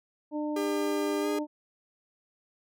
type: harmonic tone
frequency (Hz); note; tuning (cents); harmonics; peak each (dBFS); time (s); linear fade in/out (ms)
300; D4; +37; 1 / 2 / 3; -30 / -36 / -40; 0.31-1.47; 50
type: tone with pitch glide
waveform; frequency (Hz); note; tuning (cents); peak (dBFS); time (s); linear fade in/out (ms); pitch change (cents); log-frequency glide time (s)
45% pulse; 401.5 to 410.2; G4 to G#4; +41 to -21; -30; 0.56-1.39; 5; +38; 1.21-1.28
effects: none